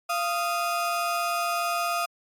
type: tone pair together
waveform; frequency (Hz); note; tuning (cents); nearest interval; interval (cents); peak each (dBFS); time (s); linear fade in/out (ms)
35% pulse; 690.6 / 1244.5; F5 / D#6; -20 / 0; minor seventh; 1020; -26; 0.09-2.06; 10
effects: AAC 64 kbps